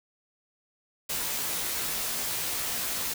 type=noise with comb filter; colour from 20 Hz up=white; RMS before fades=-31 dBFS; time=1.09-3.14 s; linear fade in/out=10 ms; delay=15 ms; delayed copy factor=-0.7; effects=none